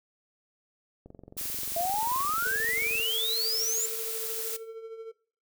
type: click train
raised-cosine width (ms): 2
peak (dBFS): -33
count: 45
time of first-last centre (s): 1.06-2.998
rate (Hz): 22.7
type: noise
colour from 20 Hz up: blue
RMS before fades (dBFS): -34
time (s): 1.37-4.57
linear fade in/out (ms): 10
type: exponential sweep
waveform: sine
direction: up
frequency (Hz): 659.3 to 7340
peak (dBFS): -27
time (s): 1.76-3.86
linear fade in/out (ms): 5
type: tone with tremolo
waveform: triangle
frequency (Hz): 450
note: A4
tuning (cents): +39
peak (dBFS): -33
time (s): 2.45-5.12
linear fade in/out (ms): 10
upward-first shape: triangle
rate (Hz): 13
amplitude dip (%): 60
effects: noise-tail reverb RT60 0.4 s tail -18 dB re dry